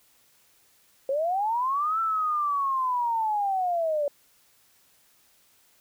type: linear two-way sweep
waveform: sine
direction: up then down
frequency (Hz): 523.3 to 1342 to 566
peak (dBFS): -23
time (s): 1.09-4.08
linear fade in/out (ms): 2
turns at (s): 2
effects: white hiss -62 dBFS RMS until 5.8 s